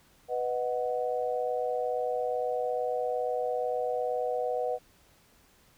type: chord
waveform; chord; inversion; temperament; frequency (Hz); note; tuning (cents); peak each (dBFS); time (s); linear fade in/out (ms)
sine; B major; none; equal; 493.9 / 622.3 / 740; B4 / D#5 / F#5; 0 / 0 / 0; -30 / -34 / -33; 0.28-4.79; 50
effects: pink hiss -62 dBFS RMS until 5.77 s